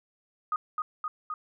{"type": "tone with echo", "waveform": "sine", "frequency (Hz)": 1243, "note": "D#6", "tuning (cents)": -2, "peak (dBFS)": -25, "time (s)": [0.52, 0.56], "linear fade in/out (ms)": 2, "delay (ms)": 260, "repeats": 3, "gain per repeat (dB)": -2, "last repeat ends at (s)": 1.34, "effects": []}